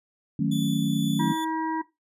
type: chord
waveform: sine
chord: D# half-diminished seventh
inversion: none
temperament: equal with one note detuned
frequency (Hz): 155.56 / 185 / 220 / 275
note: D#3 / F#3 / A3 / C#4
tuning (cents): 0 / 0 / 0 / -14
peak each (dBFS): -27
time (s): 0.39-1.33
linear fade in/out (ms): 5
type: tone with tremolo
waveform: sawtooth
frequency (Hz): 3462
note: A7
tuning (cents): -29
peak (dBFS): -31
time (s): 0.51-1.45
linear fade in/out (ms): 10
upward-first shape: sine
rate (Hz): 2.1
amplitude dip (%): 25
type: harmonic tone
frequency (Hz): 320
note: D#4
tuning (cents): +49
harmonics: 1 / 3 / 5 / 6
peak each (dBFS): -28 / -27 / -42 / -41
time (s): 1.19-1.82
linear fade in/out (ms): 10
effects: noise-tail reverb RT60 0.2 s tail -17 dB re dry + resampled to 32000 Hz